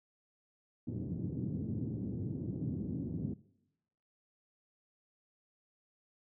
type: band-pass noise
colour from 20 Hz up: pink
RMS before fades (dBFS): -38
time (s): 0.87-3.34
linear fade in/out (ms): 5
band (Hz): 100 to 300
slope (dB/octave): 24
effects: noise-tail reverb RT60 0.9 s tail -21 dB re dry